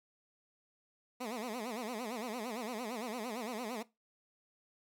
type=tone with vibrato; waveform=15% pulse; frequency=231.6 Hz; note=A#3; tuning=11 cents flat; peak=-32 dBFS; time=1.2-3.83 s; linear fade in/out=10 ms; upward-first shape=sine; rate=8.8 Hz; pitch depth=180 cents each way; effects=noise-tail reverb RT60 0.2 s tail -18 dB re dry